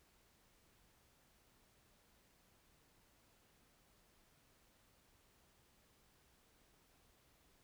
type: silence
effects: pink hiss -72 dBFS RMS until 7.63 s